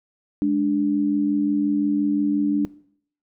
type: tone pair together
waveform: sine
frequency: 207.4 / 293.1 Hz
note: G#3 / D4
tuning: -2 / -3 cents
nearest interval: tritone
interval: 599 cents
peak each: -24 / -18 dBFS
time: 0.42-2.65 s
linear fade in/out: 0 ms
effects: noise-tail reverb RT60 0.6 s tail -20 dB re dry